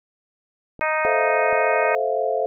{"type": "clicks", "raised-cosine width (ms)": 2, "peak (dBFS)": -25, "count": 2, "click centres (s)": [0.793, 1.528]}
{"type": "harmonic tone", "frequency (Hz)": 311.1, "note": "D#4", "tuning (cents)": 0, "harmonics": [2, 3, 4, 5, 6, 7, 8], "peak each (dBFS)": [-24, -26, -27, -28, -29, -29, -30], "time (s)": [0.81, 1.95], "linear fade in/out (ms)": 0}
{"type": "chord", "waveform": "sine", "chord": "F major seventh", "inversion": "first", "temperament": "just", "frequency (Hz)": [436.5, 523.8, 654.8, 698.5], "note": ["A4", "C5", "E5", "F5"], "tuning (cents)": [-14, 2, -12, 0], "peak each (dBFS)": -25, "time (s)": [1.05, 2.46], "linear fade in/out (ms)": 0}
{"effects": []}